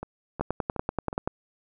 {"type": "two click trains", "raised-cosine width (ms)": 1, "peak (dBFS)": [-20, -12], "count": [4, 10], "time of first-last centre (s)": [[0.03, 1.129], [0.41, 1.275]], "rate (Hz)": [2.73, 10.4], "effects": []}